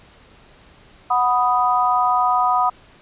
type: chord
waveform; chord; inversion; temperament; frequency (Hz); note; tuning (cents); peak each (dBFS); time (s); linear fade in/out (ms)
sine; B major; second; equal with one note detuned; 737.4 / 987.8 / 1244.5; F#5 / B5 / D#6; -6 / 0 / 0; -19; 1.1-2.7; 10
effects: pink hiss -49 dBFS RMS until 3.01 s + resampled to 8000 Hz